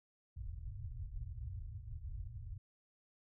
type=low-pass noise; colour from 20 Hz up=white; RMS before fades=-45 dBFS; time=0.36-2.58 s; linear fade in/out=10 ms; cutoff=120 Hz; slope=96 dB/octave; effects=none